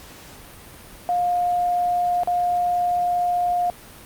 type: tone with dropouts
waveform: sine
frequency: 709 Hz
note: F5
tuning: 26 cents sharp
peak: -18 dBFS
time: 1.09-3.7 s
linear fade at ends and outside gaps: 0 ms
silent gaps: 2.234-2.274 s
effects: pink hiss -43 dBFS RMS until 4.05 s + Opus 48 kbps